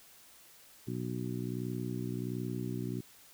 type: harmonic tone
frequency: 61.4 Hz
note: B1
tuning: 9 cents flat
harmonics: 2 / 3 / 4 / 5 / 6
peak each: -38 / -40 / -41 / -42 / -43 dBFS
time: 0.87-3.01 s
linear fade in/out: 10 ms
effects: white hiss -58 dBFS RMS until 3.33 s